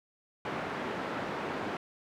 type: band-pass noise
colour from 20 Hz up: pink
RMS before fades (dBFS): -36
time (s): 0.45-1.77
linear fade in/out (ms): 2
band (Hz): 230 to 1800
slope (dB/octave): 12
effects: none